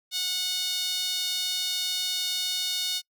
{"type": "tone with high-pass filter", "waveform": "sawtooth", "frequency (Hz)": 733, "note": "F#5", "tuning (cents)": -16, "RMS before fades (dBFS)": -29, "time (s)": [0.11, 3.02], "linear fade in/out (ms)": 50, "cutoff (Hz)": 3800, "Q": 3.5, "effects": ["noise-tail reverb RT60 0.1 s tail -24 dB re dry"]}